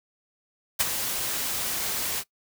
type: noise with ADSR envelope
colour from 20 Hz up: white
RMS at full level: -20 dBFS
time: 0.79-2.24 s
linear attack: 18 ms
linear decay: 26 ms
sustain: -9 dB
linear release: 56 ms
effects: noise-tail reverb RT60 0.1 s tail -20 dB re dry